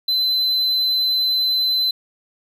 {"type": "tone", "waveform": "triangle", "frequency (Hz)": 4045, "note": "B7", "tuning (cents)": 41, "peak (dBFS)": -15, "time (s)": [0.08, 1.91], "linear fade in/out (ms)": 5, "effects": []}